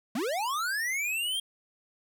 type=linear sweep; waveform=square; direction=up; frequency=196.4 to 3246 Hz; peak=-29 dBFS; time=0.15-1.4 s; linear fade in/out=5 ms; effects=none